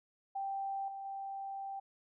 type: tone with level steps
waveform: sine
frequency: 784 Hz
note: G5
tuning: in tune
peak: -35 / -41 / -39 dBFS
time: 0.35-1.8 s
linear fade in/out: 10 ms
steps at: 0.88 / 1.05 s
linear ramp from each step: 2 ms
effects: none